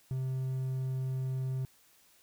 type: tone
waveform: triangle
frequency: 130.81 Hz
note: C3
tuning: in tune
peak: -29 dBFS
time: 0.11-1.65 s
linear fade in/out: 0 ms
effects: white hiss -64 dBFS RMS until 2.22 s